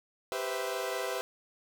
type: chord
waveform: sawtooth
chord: C major seventh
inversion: second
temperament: equal with one note detuned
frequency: 392 / 493.9 / 518.7 / 659.3 Hz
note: G4 / B4 / C5 / E5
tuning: 0 / 0 / -15 / 0 cents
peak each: -34 dBFS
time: 0.32-1.21 s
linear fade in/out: 0 ms
effects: none